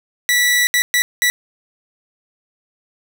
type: tone bursts at uneven times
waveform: sawtooth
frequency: 1956 Hz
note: B6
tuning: 17 cents flat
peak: -9 dBFS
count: 4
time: 0.29-0.67 / 0.74-0.82 / 0.94-1.02 / 1.22-1.3 s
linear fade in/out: 0 ms
effects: none